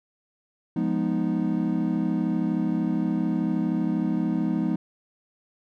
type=chord; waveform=triangle; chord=F half-diminished seventh; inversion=none; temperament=equal; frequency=174.61 / 207.7 / 246.9 / 311.1 Hz; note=F3 / Ab3 / Cb4 / Eb4; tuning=0 / 0 / 0 / 0 cents; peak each=-26 dBFS; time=0.76-4.76 s; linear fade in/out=5 ms; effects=none